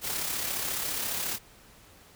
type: noise with amplitude modulation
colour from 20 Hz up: white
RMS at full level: -30 dBFS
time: 0.01-1.39 s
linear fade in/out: 50 ms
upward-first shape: sine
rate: 34.5 Hz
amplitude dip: 40%
effects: pink hiss -55 dBFS RMS until 2.15 s